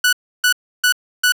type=tone bursts; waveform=sawtooth; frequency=1480 Hz; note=F#6; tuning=in tune; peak=-8 dBFS; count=4; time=0.04-1.322 s; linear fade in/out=5 ms; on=88 ms; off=310 ms; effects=none